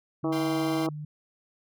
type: tone with pitch glide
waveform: sine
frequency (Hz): 148.2 to 150.18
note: D3 to D3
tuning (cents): +16 to +39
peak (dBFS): -34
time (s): 0.23-1.05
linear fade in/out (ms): 5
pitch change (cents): +23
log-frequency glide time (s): 0.77-0.83
type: harmonic tone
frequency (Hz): 160.8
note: E3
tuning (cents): -43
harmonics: 2 / 3 / 4 / 5 / 6 / 7 / 8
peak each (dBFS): -26 / -36 / -35 / -38 / -43 / -38 / -46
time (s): 0.24-0.89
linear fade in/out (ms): 2
type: chord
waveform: 10% pulse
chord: F suspended second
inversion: none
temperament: equal with one note detuned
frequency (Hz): 698.5 / 784 / 1038.1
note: F5 / G5 / C6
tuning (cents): 0 / 0 / -14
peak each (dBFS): -33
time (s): 0.32-0.87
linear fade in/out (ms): 10
effects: none